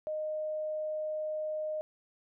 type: tone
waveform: sine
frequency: 617 Hz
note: D#5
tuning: 15 cents flat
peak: -32 dBFS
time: 0.07-1.81 s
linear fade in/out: 0 ms
effects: none